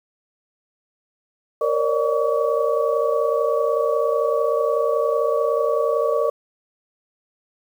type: tone cluster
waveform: sine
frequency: 464.7 / 542 / 567 / 598 / 1134 Hz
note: A#4 / C#5 / C#5 / D5 / C#6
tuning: -5 / -39 / +39 / +31 / +39 cents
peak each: -21 / -27 / -27 / -22 / -26 dBFS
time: 1.61-6.3 s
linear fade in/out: 5 ms
effects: 8-bit